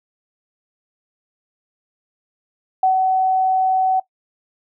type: tone with ADSR envelope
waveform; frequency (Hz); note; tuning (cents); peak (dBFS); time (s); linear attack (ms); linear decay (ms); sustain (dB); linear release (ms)
sine; 754; F#5; +32; -11; 2.83-4; 4; 110; -3; 7
effects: noise-tail reverb RT60 0.1 s tail -18 dB re dry